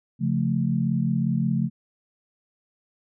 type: chord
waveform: sine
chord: Db augmented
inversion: none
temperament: equal with one note detuned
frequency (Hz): 137.63 / 174.61 / 220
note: Db3 / F3 / A3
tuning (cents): -12 / 0 / 0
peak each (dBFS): -25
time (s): 0.19-1.7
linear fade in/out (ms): 50
effects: none